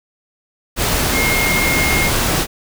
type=tone in noise; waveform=sine; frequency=2140 Hz; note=C7; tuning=38 cents sharp; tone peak=-17 dBFS; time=1.12-2.11 s; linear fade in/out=50 ms; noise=pink; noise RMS=-17 dBFS; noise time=0.76-2.47 s; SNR=-3 dB; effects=none